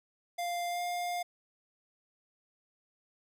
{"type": "tone with pitch glide", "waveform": "square", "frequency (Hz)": [698, 706.1], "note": ["F5", "F5"], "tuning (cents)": [-1, 19], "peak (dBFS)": -33, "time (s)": [0.38, 1.23], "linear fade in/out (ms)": 10, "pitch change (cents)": 20, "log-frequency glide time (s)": [0.68, 0.81], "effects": []}